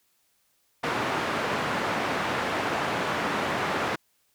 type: band-pass noise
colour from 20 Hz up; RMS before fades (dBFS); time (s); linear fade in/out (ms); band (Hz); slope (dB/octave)
white; -28; 0.83-3.96; 10; 130 to 1500; 12
effects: white hiss -69 dBFS RMS until 4.34 s